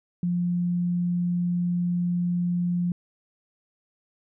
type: tone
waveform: sine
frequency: 175.7 Hz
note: F3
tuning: 11 cents sharp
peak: -22 dBFS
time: 0.23-2.92 s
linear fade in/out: 2 ms
effects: none